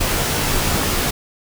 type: noise with comb filter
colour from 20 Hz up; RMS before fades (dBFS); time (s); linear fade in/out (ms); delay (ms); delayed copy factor
pink; -19; 0-1.11; 10; 18; -0.75
effects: none